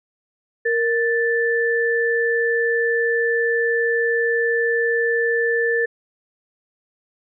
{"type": "tone pair together", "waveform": "sine", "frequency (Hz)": [466.2, 1760.1], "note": ["A#4", "A6"], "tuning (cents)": [0, 0], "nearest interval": "octave + major seventh", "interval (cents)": 2300, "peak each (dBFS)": [-19, -20], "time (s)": [0.65, 5.86], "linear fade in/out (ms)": 10, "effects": []}